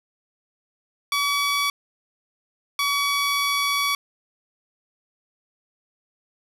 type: tone pair in turn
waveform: 15% pulse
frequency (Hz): 1139 / 1134.7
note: C#6 / C#6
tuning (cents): +47 / +40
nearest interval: unison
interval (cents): 7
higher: first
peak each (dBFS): -14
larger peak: neither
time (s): 1.12-1.7 / 2.79-3.95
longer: second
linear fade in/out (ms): 2
effects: low-pass 12000 Hz 12 dB/octave + 7-bit